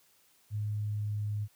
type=tone with pitch glide; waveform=sine; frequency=105.2 to 104.53 Hz; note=G#2 to G#2; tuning=+23 to +12 cents; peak=-30 dBFS; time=0.5-1.48 s; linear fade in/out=50 ms; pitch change=-11 cents; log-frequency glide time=0.65-1.23 s; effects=white hiss -66 dBFS RMS until 1.55 s + high-pass 60 Hz 12 dB/octave